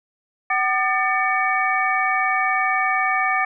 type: tone cluster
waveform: sine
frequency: 758 / 1206 / 1783 / 2262 Hz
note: F#5 / D6 / A6 / C#7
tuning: +42 / +46 / +22 / +34 cents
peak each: -23 dBFS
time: 0.5-3.45 s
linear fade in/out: 5 ms
effects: none